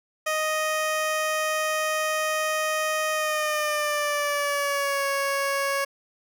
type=tone with pitch glide; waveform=15% pulse; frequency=622.3 to 554.4 Hz; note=D#5 to C#5; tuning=0 to 0 cents; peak=-17 dBFS; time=0.26-5.85 s; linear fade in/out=10 ms; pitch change=-200 cents; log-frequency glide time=3.12-5.06 s; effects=none